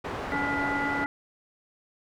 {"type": "low-pass noise", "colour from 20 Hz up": "white", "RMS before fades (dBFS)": -34, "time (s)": [0.04, 1.05], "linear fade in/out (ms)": 10, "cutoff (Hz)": 1100, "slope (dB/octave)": 12}
{"type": "harmonic tone", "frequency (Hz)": 283.3, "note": "C#4", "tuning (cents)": 38, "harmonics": [1, 3, 5, 7], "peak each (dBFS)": [-32, -32, -32, -32], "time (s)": [0.32, 1.06], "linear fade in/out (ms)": 0}
{"effects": []}